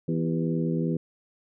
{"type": "harmonic tone with a mistuned harmonic", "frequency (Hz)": 82.41, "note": "E2", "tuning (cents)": 0, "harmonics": [2, 3, 4, 5, 6], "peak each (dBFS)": [-26, -30, -32, -34, -36], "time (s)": [0.08, 0.97], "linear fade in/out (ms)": 5, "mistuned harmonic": 5, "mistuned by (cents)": -54, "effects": []}